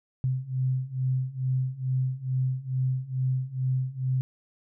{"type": "beating tone pair", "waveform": "sine", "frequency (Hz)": [128.5, 130.8], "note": ["C3", "C3"], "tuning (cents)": [-31, 0], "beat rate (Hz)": 2.3, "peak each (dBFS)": [-29, -27], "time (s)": [0.24, 4.21], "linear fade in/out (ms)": 0, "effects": []}